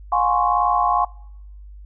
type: chord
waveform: sine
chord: Db major seventh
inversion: first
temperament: equal with one note detuned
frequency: 712.7 / 830.6 / 1046.5 / 1108.7 Hz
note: F5 / Ab5 / C6 / Db6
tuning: +35 / 0 / 0 / 0 cents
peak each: -21 dBFS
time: 0.12-1.05 s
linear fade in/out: 5 ms
effects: noise-tail reverb RT60 0.8 s tail -25 dB re dry + added 50 Hz sine -37 dBFS peak until 1.85 s